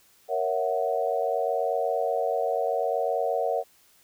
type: chord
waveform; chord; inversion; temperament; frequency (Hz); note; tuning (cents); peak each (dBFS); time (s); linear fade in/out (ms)
sine; F# dominant seventh; first; equal; 466.2 / 554.4 / 659.3 / 740; A#4 / C#5 / E5 / F#5; 0 / 0 / 0 / 0; -29; 0.28-3.64; 50
effects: white hiss -60 dBFS RMS until 4.03 s